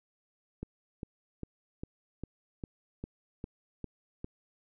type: click train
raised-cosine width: 3 ms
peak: -25 dBFS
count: 10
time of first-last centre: 0.63-4.244 s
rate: 2.49 Hz
effects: none